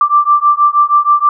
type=beating tone pair; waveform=sine; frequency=1173 / 1179.3 Hz; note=D6 / D6; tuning=-2 / +7 cents; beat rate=6.3 Hz; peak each=-10 dBFS; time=0.01-1.29 s; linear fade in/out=2 ms; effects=none